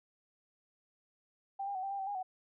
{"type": "tone with pitch steps", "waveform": "sine", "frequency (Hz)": [787, 803, 749, 784, 796, 771, 815, 747], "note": ["G5", "G5", "F#5", "G5", "G5", "G5", "G#5", "F#5"], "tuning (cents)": [7, 41, 21, 0, 26, -29, -33, 16], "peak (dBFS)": -35, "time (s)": [1.59, 2.23], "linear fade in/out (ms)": 10, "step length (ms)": 80, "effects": []}